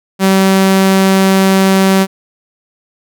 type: tone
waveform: sawtooth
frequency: 191.9 Hz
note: G3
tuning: 37 cents flat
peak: -3 dBFS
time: 0.19-2.07 s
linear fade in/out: 50 ms
effects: none